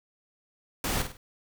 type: noise with echo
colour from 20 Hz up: pink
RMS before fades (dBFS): -29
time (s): 0.84-1.02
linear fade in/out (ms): 2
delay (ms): 50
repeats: 3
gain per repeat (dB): -8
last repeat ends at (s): 1.17
effects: none